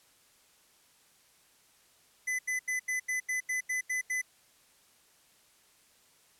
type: tone bursts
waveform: square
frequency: 2011 Hz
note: B6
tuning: 31 cents sharp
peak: -30 dBFS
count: 10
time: 2.27-4.217 s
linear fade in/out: 10 ms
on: 120 ms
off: 83 ms
effects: white hiss -64 dBFS RMS until 6.39 s + low-pass 12000 Hz 12 dB/octave